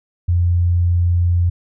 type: tone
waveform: sine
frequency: 87.31 Hz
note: F2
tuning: in tune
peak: -12 dBFS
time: 0.28-1.5 s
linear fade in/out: 10 ms
effects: none